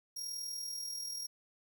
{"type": "tone with amplitude modulation", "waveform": "sawtooth", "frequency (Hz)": 5600, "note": "F8", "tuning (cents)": 4, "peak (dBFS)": -34, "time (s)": [0.16, 1.27], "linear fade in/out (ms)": 10, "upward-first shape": "sine", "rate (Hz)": 40.5, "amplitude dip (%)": 50, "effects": ["11-bit"]}